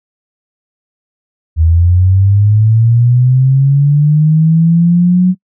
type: linear sweep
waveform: sine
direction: up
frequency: 78.7 to 185 Hz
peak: -5 dBFS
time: 1.56-5.35 s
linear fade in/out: 50 ms
effects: noise-tail reverb RT60 0.1 s tail -26 dB re dry